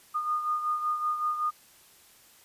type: beating tone pair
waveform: sine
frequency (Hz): 1223 / 1228.3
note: D#6 / D#6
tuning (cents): -30 / -23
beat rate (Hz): 5.3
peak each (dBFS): -27 / -35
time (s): 0.14-1.51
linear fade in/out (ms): 20
effects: white hiss -57 dBFS RMS until 2.44 s + resampled to 32000 Hz